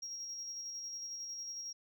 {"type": "tone with tremolo", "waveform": "sine", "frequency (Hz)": 5610, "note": "F8", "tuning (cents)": 7, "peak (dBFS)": -38, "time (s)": [0.02, 1.73], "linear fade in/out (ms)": 10, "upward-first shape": "square", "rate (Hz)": 11, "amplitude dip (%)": 30, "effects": ["tanh soft clip ceiling -38 dBFS"]}